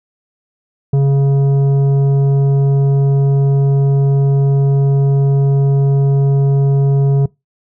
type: tone with tanh clipping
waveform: sine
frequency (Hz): 138.59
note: C#3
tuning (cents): 0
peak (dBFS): -10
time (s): 0.93-7.26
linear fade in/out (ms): 5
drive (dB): 9
effects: noise-tail reverb RT60 0.2 s tail -23 dB re dry